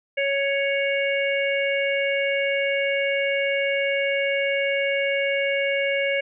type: harmonic tone with a mistuned harmonic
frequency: 555 Hz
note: C#5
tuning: 2 cents sharp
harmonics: 1 / 3 / 4 / 5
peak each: -23 / -30 / -25 / -31 dBFS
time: 0.17-6.21 s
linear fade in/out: 10 ms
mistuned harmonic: 5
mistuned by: +21 cents
effects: none